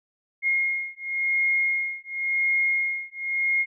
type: beating tone pair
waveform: sine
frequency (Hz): 2144 / 2144.93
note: C7 / C7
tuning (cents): +42 / +42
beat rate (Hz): 0.93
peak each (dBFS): -25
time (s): 0.42-3.66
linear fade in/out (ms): 50
effects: none